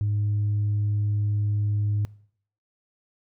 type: tone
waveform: sine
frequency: 103.83 Hz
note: G#2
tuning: in tune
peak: -20 dBFS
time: 0.01-2.05 s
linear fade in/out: 0 ms
effects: noise-tail reverb RT60 0.6 s tail -24 dB re dry + tanh soft clip ceiling -19 dBFS